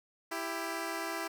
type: tone pair together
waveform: 10% pulse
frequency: 331.4 / 394.6 Hz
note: E4 / G4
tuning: +9 / +11 cents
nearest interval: minor third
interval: 302 cents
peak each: -28 / -31 dBFS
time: 0.31-1.28 s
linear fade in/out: 10 ms
effects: none

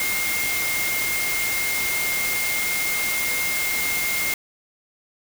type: tone in noise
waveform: sine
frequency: 2126 Hz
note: C7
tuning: 27 cents sharp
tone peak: -24 dBFS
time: 0-4.34 s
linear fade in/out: 2 ms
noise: white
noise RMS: -26 dBFS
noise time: 0-4.34 s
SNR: -1 dB
effects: none

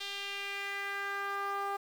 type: tone with band-pass filter sweep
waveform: sawtooth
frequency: 399 Hz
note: G4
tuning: 31 cents sharp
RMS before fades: -37 dBFS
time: 0-1.77 s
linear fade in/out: 10 ms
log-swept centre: 3500 to 980 Hz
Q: 2.6
effects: 9-bit

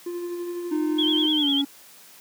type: tone with tremolo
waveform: triangle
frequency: 349.2 Hz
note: F4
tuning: in tune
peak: -25 dBFS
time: 0.06-1.26 s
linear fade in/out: 5 ms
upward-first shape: sine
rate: 12 Hz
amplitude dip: 30%
type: tone with pitch glide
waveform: triangle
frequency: 307 to 279.9 Hz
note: D#4 to C#4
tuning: -23 to +17 cents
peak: -20 dBFS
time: 0.71-1.65 s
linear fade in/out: 10 ms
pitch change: -160 cents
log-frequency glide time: 1.35-1.5 s
type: tone with vibrato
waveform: sine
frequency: 3235 Hz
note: G#7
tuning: 46 cents flat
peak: -21 dBFS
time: 0.98-1.62 s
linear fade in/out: 10 ms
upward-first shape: sine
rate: 10 Hz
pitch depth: 75 cents each way
effects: white hiss -49 dBFS RMS until 2.2 s + high-pass 150 Hz 12 dB/octave

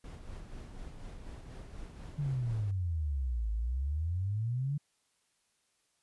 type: noise with tremolo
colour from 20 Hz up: brown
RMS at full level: -44 dBFS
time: 0.04-2.71 s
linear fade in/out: 2 ms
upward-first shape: sine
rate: 4.1 Hz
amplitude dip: 40%
type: exponential two-way sweep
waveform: sine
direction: down then up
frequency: 148.9 to 52.5 to 148.9 Hz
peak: -30 dBFS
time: 2.18-4.78 s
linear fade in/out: 10 ms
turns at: 3.51 s
effects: white hiss -75 dBFS RMS until 6.02 s + resampled to 24000 Hz

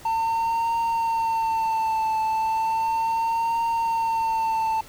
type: tone with vibrato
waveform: triangle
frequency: 900 Hz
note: A5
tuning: 39 cents sharp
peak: -19 dBFS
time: 0.05-4.81 s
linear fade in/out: 5 ms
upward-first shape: triangle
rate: 0.35 Hz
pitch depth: 42 cents each way
effects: pink hiss -46 dBFS RMS until 4.88 s

